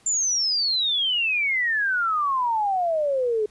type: exponential sweep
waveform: sine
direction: down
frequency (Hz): 7310 to 415.1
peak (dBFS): -20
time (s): 0.06-3.46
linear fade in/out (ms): 5
effects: pink hiss -57 dBFS RMS until 3.5 s + resampled to 24000 Hz